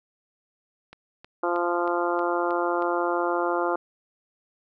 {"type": "click train", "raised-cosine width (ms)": 0.3, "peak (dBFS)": -27, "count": 7, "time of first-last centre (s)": [0.93, 2.823], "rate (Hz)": 3.17}
{"type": "harmonic tone", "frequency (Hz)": 173.8, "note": "F3", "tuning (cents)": -8, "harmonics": [2, 3, 4, 5, 6, 7, 8], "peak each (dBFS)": [-27, -29, -30, -31, -32, -32, -33], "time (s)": [1.43, 3.76], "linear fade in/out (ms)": 5}
{"effects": []}